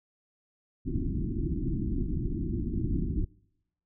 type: low-pass noise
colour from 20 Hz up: pink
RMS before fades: -30 dBFS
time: 0.85-3.25 s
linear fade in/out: 10 ms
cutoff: 360 Hz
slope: 96 dB/octave
effects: noise-tail reverb RT60 0.9 s tail -26 dB re dry

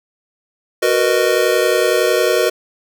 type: chord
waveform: square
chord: B major seventh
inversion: second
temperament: just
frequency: 370.4 / 463 / 493.9 / 617.4 Hz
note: F#4 / A#4 / B4 / D#5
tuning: +2 / -12 / 0 / -14 cents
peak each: -19 dBFS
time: 0.82-2.5 s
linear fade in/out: 10 ms
effects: none

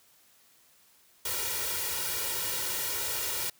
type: noise with comb filter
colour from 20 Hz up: white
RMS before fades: -32 dBFS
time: 1.25-3.5 s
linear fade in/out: 5 ms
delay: 2.1 ms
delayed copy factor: +0.9
effects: white hiss -62 dBFS RMS until 3.59 s + high-pass 60 Hz 12 dB/octave

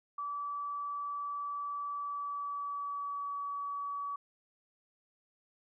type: tone with pitch glide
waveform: sine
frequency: 1153 to 1139.1 Hz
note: D6 to C#6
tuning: -32 to +47 cents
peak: -35 dBFS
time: 0.18-4.16 s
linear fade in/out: 5 ms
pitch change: -21 cents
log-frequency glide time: 1.94-3.34 s
effects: none

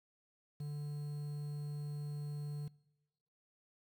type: tone with quantisation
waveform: triangle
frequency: 146.8 Hz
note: D3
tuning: in tune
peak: -37 dBFS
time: 0.6-2.68 s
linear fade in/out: 5 ms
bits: 10
effects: noise-tail reverb RT60 1.0 s tail -23 dB re dry

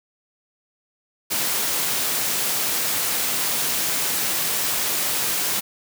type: high-pass noise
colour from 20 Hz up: white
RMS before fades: -23 dBFS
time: 1.3-5.61 s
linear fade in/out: 20 ms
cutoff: 110 Hz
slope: 24 dB/octave
effects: none

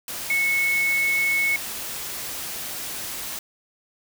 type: tone in noise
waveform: sine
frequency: 2200 Hz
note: C#7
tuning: 14 cents flat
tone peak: -19 dBFS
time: 0.3-1.56 s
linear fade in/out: 2 ms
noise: white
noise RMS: -32 dBFS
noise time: 0.08-3.39 s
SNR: +10 dB
effects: none

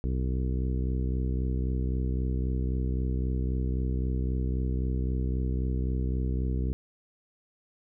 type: harmonic tone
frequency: 63.8 Hz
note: C2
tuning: 43 cents flat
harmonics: 1 / 2 / 3 / 4 / 5 / 6 / 7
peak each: -27 / -33 / -37 / -39 / -41 / -43 / -44 dBFS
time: 0.04-6.73 s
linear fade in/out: 0 ms
effects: none

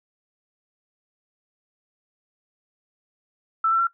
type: tone with pitch steps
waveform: sine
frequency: 1324 / 1343.3 / 1362.8 Hz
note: E6 / E6 / F6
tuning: +7 / +32 / -43 cents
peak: -17 dBFS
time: 3.64-3.871 s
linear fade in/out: 5 ms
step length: 77 ms
effects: noise-tail reverb RT60 0.1 s tail -17 dB re dry

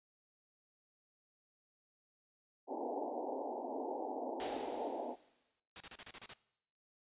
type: band-pass noise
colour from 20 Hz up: white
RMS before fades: -41 dBFS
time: 2.67-5.16 s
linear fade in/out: 50 ms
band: 240 to 900 Hz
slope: 96 dB/octave
type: noise with exponential decay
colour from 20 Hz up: white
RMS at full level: -41 dBFS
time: 4.4-5.6 s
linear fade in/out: 1 ms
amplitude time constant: 260 ms
type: noise bursts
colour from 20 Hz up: white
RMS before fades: -46 dBFS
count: 8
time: 5.76-6.335 s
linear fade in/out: 0 ms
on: 43 ms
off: 33 ms
effects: noise-tail reverb RT60 0.8 s tail -20 dB re dry + resampled to 8000 Hz

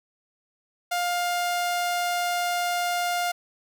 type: tone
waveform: sawtooth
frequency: 705 Hz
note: F5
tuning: 16 cents sharp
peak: -20 dBFS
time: 0.91-3.32 s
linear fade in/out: 10 ms
effects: none

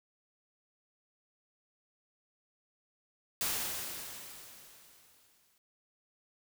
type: noise with exponential decay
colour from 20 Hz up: white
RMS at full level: -32 dBFS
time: 3.41-5.58 s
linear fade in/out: 1 ms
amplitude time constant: 470 ms
effects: none

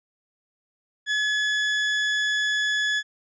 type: tone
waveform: 30% pulse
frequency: 1704 Hz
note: G#6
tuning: 44 cents sharp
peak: -19 dBFS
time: 1.06-3.03 s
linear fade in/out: 50 ms
effects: resampled to 16000 Hz

